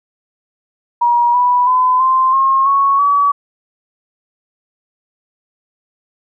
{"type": "tone with pitch steps", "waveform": "sine", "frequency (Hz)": [955, 983.6, 1013, 1043.2, 1074.4, 1106.6, 1139.6], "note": ["A#5", "B5", "B5", "C6", "C6", "C#6", "C#6"], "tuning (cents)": [42, -7, 44, -5, 46, -3, 48], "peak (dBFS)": -9, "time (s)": [1.01, 3.32], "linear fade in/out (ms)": 10, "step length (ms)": 330, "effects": []}